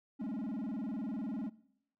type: tone with vibrato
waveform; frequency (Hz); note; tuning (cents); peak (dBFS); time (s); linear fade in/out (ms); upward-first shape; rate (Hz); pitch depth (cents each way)
triangle; 239.6; A#3; +48; -34; 0.19-1.5; 20; square; 20; 250
effects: noise-tail reverb RT60 0.8 s tail -21 dB re dry